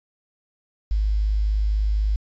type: tone with quantisation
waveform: sine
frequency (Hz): 52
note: G#1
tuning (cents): +3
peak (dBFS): -18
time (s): 0.91-2.16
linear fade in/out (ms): 0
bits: 8
effects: resampled to 16000 Hz